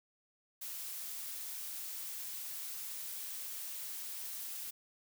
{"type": "noise", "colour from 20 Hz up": "blue", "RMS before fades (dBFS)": -43, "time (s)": [0.61, 4.71], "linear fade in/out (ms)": 10, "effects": []}